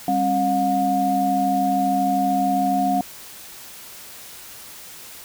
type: tone cluster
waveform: sine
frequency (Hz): 197.2 / 270 / 718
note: G3 / C#4 / F5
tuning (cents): +11 / -45 / +48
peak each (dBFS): -25 / -23 / -19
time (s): 0.08-3.01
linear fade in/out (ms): 2
effects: white hiss -40 dBFS RMS until 5.24 s